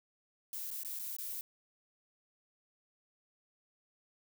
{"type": "noise with dropouts", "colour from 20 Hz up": "violet", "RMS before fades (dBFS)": -41, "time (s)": [0.53, 1.41], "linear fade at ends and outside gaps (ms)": 1, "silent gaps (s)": [[0.705, 0.712], [0.834, 0.848], [0.99, 0.995], [1.166, 1.185]], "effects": []}